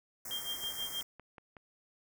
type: band-stop noise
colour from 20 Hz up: white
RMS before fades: -43 dBFS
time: 0.25-1.03 s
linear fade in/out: 5 ms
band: 2200 to 5100 Hz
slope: 96 dB/octave
type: tone with tremolo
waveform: sine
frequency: 3198 Hz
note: G7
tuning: 34 cents sharp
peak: -34 dBFS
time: 0.31-1.01 s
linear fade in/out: 0 ms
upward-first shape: sine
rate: 6.3 Hz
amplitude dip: 85%
type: click train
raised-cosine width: 0.5 ms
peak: -35 dBFS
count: 6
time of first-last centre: 0.64-1.568 s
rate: 5.39 Hz
effects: none